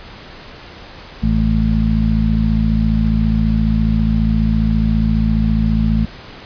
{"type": "harmonic tone", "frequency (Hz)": 54.7, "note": "A1", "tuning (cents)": -9, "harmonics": [1, 2, 3, 4], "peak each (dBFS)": [-16, -21, -19, -16], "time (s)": [1.22, 6.06], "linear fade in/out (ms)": 20, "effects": ["pink hiss -36 dBFS RMS until 6.45 s", "resampled to 11025 Hz"]}